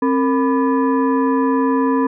sine tone with frequency modulation, 266.8 Hz, C4, 34 cents sharp, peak -13 dBFS, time 0.02-2.07 s, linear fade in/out 5 ms, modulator 726 Hz, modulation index 0.96, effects none

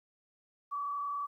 sine tone with frequency modulation, 1145 Hz, D6, 44 cents flat, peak -33 dBFS, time 0.71-1.27 s, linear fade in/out 20 ms, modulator 31 Hz, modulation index 0.74, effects 12-bit

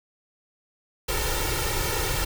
pink noise with comb filter, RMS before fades -26 dBFS, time 1.08-2.25 s, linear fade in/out 10 ms, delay 2.2 ms, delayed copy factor +1, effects none

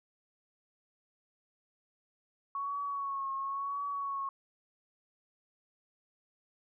sine tone with vibrato, 1108.7 Hz, C#6, in tune, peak -33 dBFS, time 2.55-4.29 s, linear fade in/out 2 ms, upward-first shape triangle, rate 0.96 Hz, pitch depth 45 cents each way, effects none

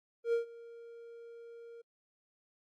triangle tone with ADSR envelope, 466.2 Hz, A#4, in tune, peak -24 dBFS, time 0.24-1.82 s, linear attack 91 ms, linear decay 120 ms, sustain -22 dB, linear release 12 ms, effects AAC 48 kbps

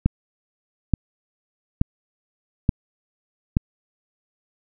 click train, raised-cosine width 5 ms, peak -4 dBFS, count 5, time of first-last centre 0.06-3.569 s, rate 1.14 Hz, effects none

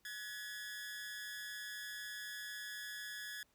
sawtooth tone with amplitude modulation, 1694 Hz, G#6, 34 cents sharp, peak -37 dBFS, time 0.05-3.43 s, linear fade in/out 2 ms, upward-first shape sine, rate 218 Hz, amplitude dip 75%, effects pink hiss -75 dBFS RMS until 3.54 s

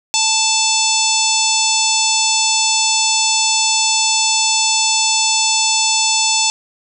harmonic tone, 880 Hz, A5, in tune, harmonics 1 / 3 / 4 / 5 / 6 / 7 / 8 / 9, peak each -21 / -21 / -21 / -21 / -21 / -21 / -21 / -21 dBFS, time 0.14-6.5 s, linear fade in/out 0 ms, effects none

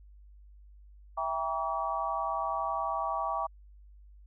sine chord, E diminished seventh, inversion none, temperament just, 659.3 / 791.1 / 949.3 / 1139.2 Hz, E5 / G5 / Bb5 / Db6, 0 / +16 / +31 / +47 cents, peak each -36 / -35 / -36 / -33 dBFS, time 1.17-3.47 s, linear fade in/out 10 ms, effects added 50 Hz sine -51 dBFS peak until 4.26 s

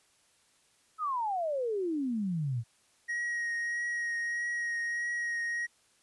sine exponential sweep, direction down, 1313 to 109.5 Hz, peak -29 dBFS, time 0.98-2.64 s, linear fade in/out 50 ms
triangle tone with vibrato, 1888 Hz, A#6, 22 cents sharp, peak -29 dBFS, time 3.08-5.67 s, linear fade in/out 20 ms, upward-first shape triangle, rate 1.6 Hz, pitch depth 19 cents each way
effects white hiss -67 dBFS RMS until 6.02 s + resampled to 24000 Hz

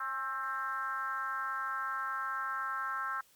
sine tone with frequency modulation, 1326 Hz, E6, 10 cents sharp, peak -33 dBFS, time 0-3.21 s, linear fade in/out 5 ms, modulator 254 Hz, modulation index 1.2, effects white hiss -65 dBFS RMS until 3.35 s + Opus 32 kbps

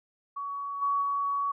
sine tone with level steps, 1126 Hz, C#6, 27 cents sharp, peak -32 / -24 / -26 dBFS, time 0.36-1.52 s, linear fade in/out 10 ms, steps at 0.81 / 1.01 s, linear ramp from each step 20 ms, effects none

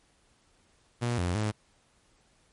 sawtooth tone with pitch steps, 119.9 / 88.5 / 107 Hz, A#2 / F2 / A2, +49 / +23 / -48 cents, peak -23 dBFS, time 1.01-1.52 s, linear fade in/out 20 ms, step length 170 ms, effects pink hiss -66 dBFS RMS until 2.52 s + MP3 48 kbps

